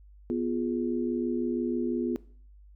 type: chord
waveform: sine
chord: F diminished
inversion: second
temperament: equal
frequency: 246.9 / 349.2 / 415.3 Hz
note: Cb4 / F4 / Ab4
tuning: 0 / 0 / 0 cents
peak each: -29 / -30 / -35 dBFS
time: 0.3-2.16 s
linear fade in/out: 0 ms
effects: noise-tail reverb RT60 0.5 s tail -19 dB re dry + added 50 Hz sine -50 dBFS peak until 2.75 s